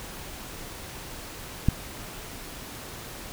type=click; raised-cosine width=5 ms; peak=-7 dBFS; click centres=1.686 s; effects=pink hiss -40 dBFS RMS until 3.32 s